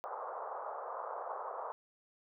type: band-pass noise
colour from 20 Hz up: white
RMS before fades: -42 dBFS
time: 0.04-1.72 s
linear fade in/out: 0 ms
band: 470 to 1200 Hz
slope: 48 dB/octave
effects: none